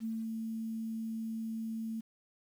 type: tone with ADSR envelope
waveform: sine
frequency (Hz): 223.7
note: A3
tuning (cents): +29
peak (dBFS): -33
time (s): 0-2.01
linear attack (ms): 45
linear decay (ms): 210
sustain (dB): -2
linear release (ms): 12
effects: 10-bit